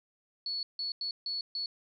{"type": "tone bursts at uneven times", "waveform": "sine", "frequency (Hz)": 4407, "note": "C#8", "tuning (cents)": -11, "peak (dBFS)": -32, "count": 5, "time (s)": [[0.46, 0.63], [0.79, 0.92], [1.01, 1.11], [1.26, 1.41], [1.55, 1.66]], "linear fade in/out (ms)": 2, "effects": []}